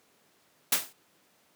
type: noise with exponential decay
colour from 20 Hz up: white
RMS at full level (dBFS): -20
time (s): 0.72-0.93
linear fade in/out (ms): 5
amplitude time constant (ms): 45
effects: pink hiss -65 dBFS RMS until 1.55 s + high-pass 200 Hz 12 dB/octave